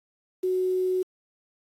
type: tone with quantisation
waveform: sine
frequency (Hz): 369.9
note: F#4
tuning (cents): 0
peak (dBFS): -22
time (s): 0.43-1.03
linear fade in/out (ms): 10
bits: 8
effects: AAC 48 kbps